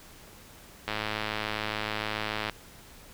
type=click train; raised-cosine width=0.3 ms; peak=-14 dBFS; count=174; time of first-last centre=0.88-2.497 s; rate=107 Hz; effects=pink hiss -51 dBFS RMS until 3.13 s